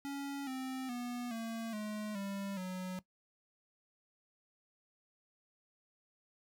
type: tone with pitch steps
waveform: square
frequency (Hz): 279.7 / 261 / 243.5 / 227.2 / 212 / 197.78 / 184.53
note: C#4 / C4 / B3 / A#3 / G#3 / G3 / F#3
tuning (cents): +16 / -4 / -24 / -44 / +36 / +16 / -4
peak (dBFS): -39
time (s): 0.05-2.99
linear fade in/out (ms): 0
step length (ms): 420
effects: noise-tail reverb RT60 0.1 s tail -18 dB re dry